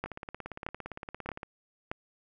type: two click trains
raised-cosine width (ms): 0.5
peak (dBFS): -24 / -18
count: 25 / 4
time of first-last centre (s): 0.06-1.431 / 0.04-1.915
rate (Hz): 17.5 / 1.6
effects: none